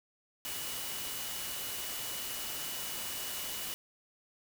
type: tone in noise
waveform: sine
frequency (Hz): 2937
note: F#7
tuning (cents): -13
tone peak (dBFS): -46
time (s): 0.45-3.74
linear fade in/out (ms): 0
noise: white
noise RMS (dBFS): -39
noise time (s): 0.45-3.74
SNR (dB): -10
effects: none